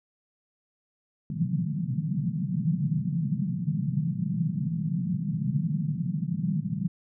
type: band-pass noise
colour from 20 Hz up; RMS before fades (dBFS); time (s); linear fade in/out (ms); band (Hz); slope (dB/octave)
pink; -28; 1.3-6.88; 2; 140 to 190; 48
effects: none